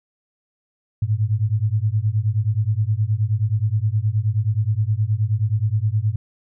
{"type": "beating tone pair", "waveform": "sine", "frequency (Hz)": [102.6, 112.1], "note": ["G#2", "A2"], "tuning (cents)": [-21, 33], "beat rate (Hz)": 9.5, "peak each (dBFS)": -20, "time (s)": [1.02, 6.16], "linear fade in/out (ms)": 5, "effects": []}